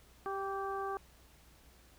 harmonic tone with a mistuned harmonic, 392 Hz, G4, in tune, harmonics 1 / 2 / 3 / 4, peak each -39 / -40 / -40 / -48 dBFS, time 0.26-0.97 s, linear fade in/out 0 ms, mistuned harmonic 3, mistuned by -21 cents, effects added 60 Hz sine -63 dBFS peak until 1.98 s + pink hiss -63 dBFS RMS until 1.98 s

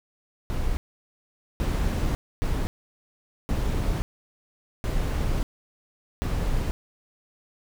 brown noise bursts at uneven times, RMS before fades -25 dBFS, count 6, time 0.5-0.77 / 1.6-2.15 / 2.42-2.67 / 3.49-4.02 / 4.84-5.43 / 6.22-6.71 s, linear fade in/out 0 ms, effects none

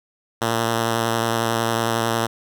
5% pulse tone with vibrato, 114.8 Hz, A#2, 26 cents flat, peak -8 dBFS, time 0.41-2.27 s, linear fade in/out 10 ms, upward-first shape sine, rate 11 Hz, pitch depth 22 cents each way, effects none

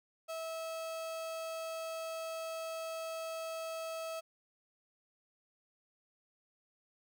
35% pulse tone, 650 Hz, E5, 24 cents flat, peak -37 dBFS, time 0.28-4.21 s, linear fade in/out 20 ms, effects none

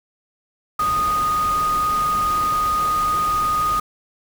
sine tone in noise, 1237 Hz, D#6, 10 cents flat, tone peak -17 dBFS, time 0.79-3.8 s, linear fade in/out 5 ms, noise pink, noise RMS -31 dBFS, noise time 0.79-3.8 s, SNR +11 dB, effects none

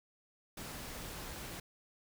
pink noise, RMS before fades -45 dBFS, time 0.57-1.6 s, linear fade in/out 5 ms, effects none

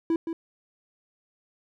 triangle tone with echo, 329.6 Hz, E4, in tune, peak -19 dBFS, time 0.1-0.16 s, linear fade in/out 2 ms, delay 170 ms, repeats 1, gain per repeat -7 dB, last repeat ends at 0.33 s, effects none

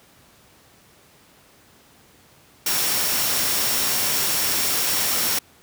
sine tone in noise, 5530 Hz, F8, 18 cents flat, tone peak -30 dBFS, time 2.66-5.39 s, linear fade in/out 5 ms, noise white, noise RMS -22 dBFS, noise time 2.66-5.39 s, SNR -11 dB, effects pink hiss -53 dBFS RMS until 5.62 s + high-pass 80 Hz 12 dB/octave

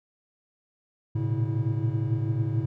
triangle tone cluster, 110.2 / 117.3 / 121.4 / 138.8 / 324 Hz, A2 / A#2 / B2 / C#3 / E4, +3 / +11 / -29 / +3 / -30 cents, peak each -25 / -33 / -29 / -28 / -33 dBFS, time 1.15-2.66 s, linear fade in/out 10 ms, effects none

